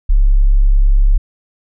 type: tone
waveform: sine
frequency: 34.4 Hz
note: C#1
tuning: 12 cents flat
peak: -6 dBFS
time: 0.09-1.18 s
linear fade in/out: 10 ms
effects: none